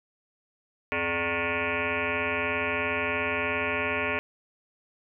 sine tone with frequency modulation, 1428 Hz, F6, 38 cents sharp, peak -25 dBFS, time 0.92-4.19 s, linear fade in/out 0 ms, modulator 167 Hz, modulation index 7.1, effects none

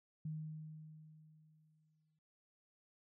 sine tone with exponential decay, 155.56 Hz, D#3, in tune, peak -39 dBFS, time 0.25-2.19 s, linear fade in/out 5 ms, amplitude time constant 420 ms, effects none

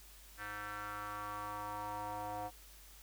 square tone with band-pass filter sweep, 103.83 Hz, G#2, in tune, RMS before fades -43 dBFS, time 0.37-2.51 s, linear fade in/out 50 ms, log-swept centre 1600 to 770 Hz, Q 4, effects added 50 Hz sine -58 dBFS peak until 3.02 s + white hiss -59 dBFS RMS until 3.02 s

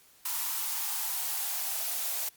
blue noise with high-pass filter sweep, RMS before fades -32 dBFS, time 0.25-2.29 s, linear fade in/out 5 ms, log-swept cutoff 1000 to 620 Hz, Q 4, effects white hiss -60 dBFS RMS until 2.36 s + Opus 48 kbps

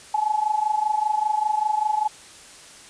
sine tone with amplitude modulation, 854 Hz, G#5, 48 cents sharp, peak -16 dBFS, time 0.14-2.08 s, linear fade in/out 5 ms, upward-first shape sine, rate 25.1 Hz, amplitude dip 80%, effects white hiss -45 dBFS RMS until 2.89 s + resampled to 22050 Hz

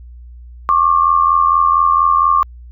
sine tone pair together, 1090.4 / 1174.7 Hz, C#6 / D6, -29 / 0 cents, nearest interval minor second, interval 129 cents, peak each -12 dBFS, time 0.69-2.43 s, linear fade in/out 0 ms, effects added 60 Hz sine -33 dBFS peak until 2.71 s

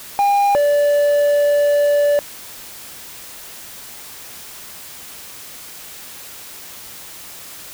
triangle tone pair in turn, 807 / 580.4 Hz, G#5 / D5, -50 / -21 cents, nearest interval tritone, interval 571 cents, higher first, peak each -10 dBFS, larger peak neither, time 0.19-0.55 / 0.55-2.19 s, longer second, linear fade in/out 0 ms, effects white hiss -36 dBFS RMS until 7.73 s

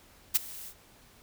blue noise with ADSR envelope, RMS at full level -21 dBFS, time 0.34-0.74 s, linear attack 18 ms, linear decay 18 ms, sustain -22 dB, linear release 68 ms, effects pink hiss -58 dBFS RMS until 1.22 s

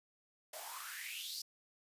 white noise with high-pass filter sweep, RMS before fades -45 dBFS, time 0.53-1.42 s, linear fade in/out 5 ms, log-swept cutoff 600 to 5100 Hz, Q 6.7, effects resampled to 32000 Hz

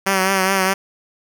5% pulse tone with vibrato, 191.3 Hz, G3, 42 cents flat, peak -4 dBFS, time 0.06-0.74 s, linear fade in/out 10 ms, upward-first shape triangle, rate 4.8 Hz, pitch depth 49 cents each way, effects none

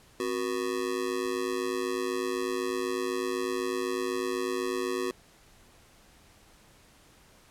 square tone with amplitude modulation, 370 Hz, F#4, in tune, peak -25 dBFS, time 0.2-5.11 s, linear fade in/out 2 ms, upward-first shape sine, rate 108 Hz, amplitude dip 100%, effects pink hiss -58 dBFS RMS until 7.5 s + low-pass 12000 Hz 12 dB/octave

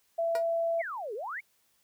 sine tone, 668 Hz, E5, 23 cents sharp, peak -26 dBFS, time 0.18-0.82 s, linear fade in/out 10 ms
15% pulse tone with exponential decay, 477.8 Hz, A#4, 43 cents sharp, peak -25 dBFS, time 0.35-0.45 s, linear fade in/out 2 ms, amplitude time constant 21 ms
sine exponential two-way sweep, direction down then up, 2349 to 392 to 2349 Hz, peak -34 dBFS, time 0.79-1.41 s, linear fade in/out 20 ms, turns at 1.14 s
effects white hiss -70 dBFS RMS until 1.83 s

